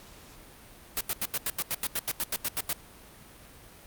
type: noise bursts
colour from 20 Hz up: white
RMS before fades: -29 dBFS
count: 15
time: 0.97-2.729 s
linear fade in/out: 0 ms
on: 37 ms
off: 86 ms
effects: pink hiss -51 dBFS RMS until 3.86 s + Opus 48 kbps